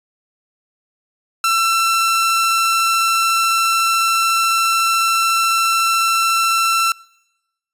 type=tone; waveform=sawtooth; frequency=1343 Hz; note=E6; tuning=32 cents sharp; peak=-10 dBFS; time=1.44-6.92 s; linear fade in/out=2 ms; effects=noise-tail reverb RT60 1.0 s tail -26 dB re dry + resampled to 32000 Hz